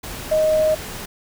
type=tone in noise; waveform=sine; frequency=623 Hz; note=D#5; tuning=2 cents sharp; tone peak=-14 dBFS; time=0.31-0.75 s; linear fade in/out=10 ms; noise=pink; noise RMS=-32 dBFS; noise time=0.03-1.06 s; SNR=+15 dB; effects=none